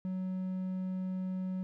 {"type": "tone", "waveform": "triangle", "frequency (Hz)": 186.1, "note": "F#3", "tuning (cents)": 10, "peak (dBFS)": -31, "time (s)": [0.05, 1.63], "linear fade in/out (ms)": 0, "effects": []}